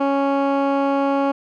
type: tone with low-pass filter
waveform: 15% pulse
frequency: 277.2 Hz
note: C#4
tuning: in tune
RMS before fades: -19 dBFS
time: 0-1.32 s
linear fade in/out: 10 ms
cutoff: 1500 Hz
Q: 0.62
effects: none